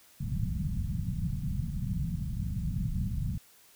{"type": "low-pass noise", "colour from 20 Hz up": "white", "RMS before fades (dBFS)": -32, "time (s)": [0.2, 3.38], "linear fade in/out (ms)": 5, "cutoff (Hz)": 190, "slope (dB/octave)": 48, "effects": ["white hiss -59 dBFS RMS until 3.75 s"]}